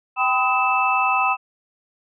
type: tone cluster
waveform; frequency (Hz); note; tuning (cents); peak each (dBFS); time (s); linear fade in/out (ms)
sine; 778 / 1008 / 1266 / 2638; G5 / B5 / D#6 / E7; -13 / +35 / +30 / +1; -22; 0.16-1.37; 50
effects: none